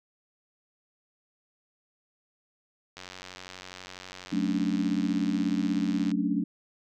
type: click train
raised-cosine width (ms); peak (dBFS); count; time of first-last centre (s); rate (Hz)
0.2; -24; 291; 2.97-6.115; 92.2
type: chord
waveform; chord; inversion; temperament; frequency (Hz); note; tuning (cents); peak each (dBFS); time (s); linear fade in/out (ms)
sine; D major seventh; first; equal; 185 / 220 / 277.2 / 293.7; F#3 / A3 / C#4 / D4; 0 / 0 / 0 / 0; -30; 4.32-6.44; 10
effects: none